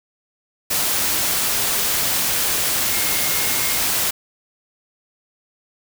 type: tone in noise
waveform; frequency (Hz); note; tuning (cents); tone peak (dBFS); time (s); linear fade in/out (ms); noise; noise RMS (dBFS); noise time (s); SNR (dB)
sine; 2143; C7; +41; -31; 2.91-3.79; 10; white; -20; 0.7-4.11; -14
effects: none